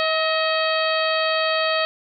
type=harmonic tone with a mistuned harmonic; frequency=638 Hz; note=D#5; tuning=43 cents sharp; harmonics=1 / 2 / 3 / 4 / 5 / 6 / 7; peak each=-22 / -25 / -27 / -28 / -29 / -30 / -30 dBFS; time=0-1.85 s; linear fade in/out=0 ms; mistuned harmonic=3; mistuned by=-34 cents; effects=none